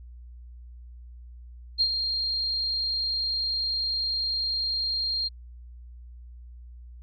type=tone with ADSR envelope; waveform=sine; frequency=4210 Hz; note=C8; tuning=10 cents sharp; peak=-18 dBFS; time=1.78-5.29 s; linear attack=31 ms; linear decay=68 ms; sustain=-7 dB; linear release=21 ms; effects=added 60 Hz sine -42 dBFS peak until 7.02 s